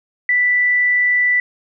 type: tone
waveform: sine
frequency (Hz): 1975.5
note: B6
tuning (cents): 0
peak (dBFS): -12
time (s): 0.29-1.4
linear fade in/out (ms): 2
effects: none